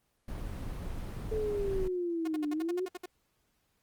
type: noise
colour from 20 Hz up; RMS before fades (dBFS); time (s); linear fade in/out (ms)
brown; -37; 0.28-1.88; 5
type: linear two-way sweep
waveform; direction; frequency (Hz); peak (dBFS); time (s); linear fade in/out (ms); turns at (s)
sine; down then up; 440 to 293.7 to 378.2; -30; 1.31-2.86; 10; 2.49
type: tone bursts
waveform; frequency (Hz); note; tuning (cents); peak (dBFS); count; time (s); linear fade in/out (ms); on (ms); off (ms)
sawtooth; 359.5; F#4; -50; -34; 10; 2.25-3.059; 5; 26; 61
effects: pink hiss -75 dBFS RMS until 3.82 s + Opus 24 kbps